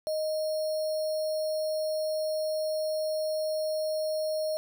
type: tone with sample-and-hold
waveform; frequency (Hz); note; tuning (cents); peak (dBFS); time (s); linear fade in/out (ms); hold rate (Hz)
sine; 622.3; D#5; 0; -27; 0.07-4.57; 0; 4900
effects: none